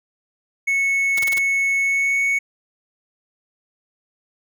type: tone with pitch glide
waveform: triangle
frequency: 2203 to 2220 Hz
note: C#7 to C#7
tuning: -11 to +2 cents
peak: -15 dBFS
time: 0.67-2.39 s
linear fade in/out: 10 ms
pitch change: +13 cents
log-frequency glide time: 1.81-2.21 s
type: noise bursts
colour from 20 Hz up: white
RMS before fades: -27 dBFS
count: 5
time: 1.17-1.386 s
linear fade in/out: 5 ms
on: 20 ms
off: 29 ms
effects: none